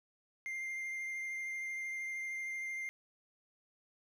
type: tone with vibrato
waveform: triangle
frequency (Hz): 2100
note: C7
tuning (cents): +6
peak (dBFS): -36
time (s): 0.46-2.89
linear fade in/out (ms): 0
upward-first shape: triangle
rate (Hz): 13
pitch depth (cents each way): 14
effects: none